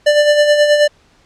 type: tone with tremolo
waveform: square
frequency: 591 Hz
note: D5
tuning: 11 cents sharp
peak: -7 dBFS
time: 0.06-0.88 s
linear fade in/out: 10 ms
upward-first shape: sine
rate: 9.4 Hz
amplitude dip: 50%
effects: pink hiss -52 dBFS RMS until 1.25 s + low-pass 6000 Hz 12 dB/octave